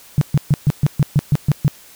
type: tone bursts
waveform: sine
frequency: 144.9 Hz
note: D3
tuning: 23 cents flat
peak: -9 dBFS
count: 10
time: 0.18-1.68 s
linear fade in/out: 0 ms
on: 33 ms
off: 130 ms
effects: white hiss -44 dBFS RMS until 1.95 s